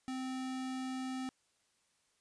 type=tone; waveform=square; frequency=259.6 Hz; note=C4; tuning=13 cents flat; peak=-38 dBFS; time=0.08-1.29 s; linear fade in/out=0 ms; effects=white hiss -75 dBFS RMS until 2.2 s + resampled to 22050 Hz